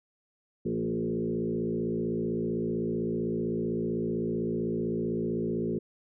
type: tone with frequency modulation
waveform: sine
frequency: 293.7 Hz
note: D4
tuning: in tune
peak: -27 dBFS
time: 0.65-5.79 s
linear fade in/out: 10 ms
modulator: 55.7 Hz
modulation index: 2.6
effects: none